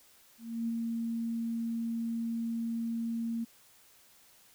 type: tone with ADSR envelope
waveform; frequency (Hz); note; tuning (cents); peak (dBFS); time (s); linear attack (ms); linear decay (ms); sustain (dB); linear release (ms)
sine; 230; A#3; -23; -29; 0.38-3.45; 300; 28; -2; 16
effects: white hiss -61 dBFS RMS until 4.54 s